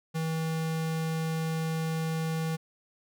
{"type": "tone", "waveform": "square", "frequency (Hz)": 161, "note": "E3", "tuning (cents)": -41, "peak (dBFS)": -29, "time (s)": [0.14, 2.57], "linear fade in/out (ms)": 20, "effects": []}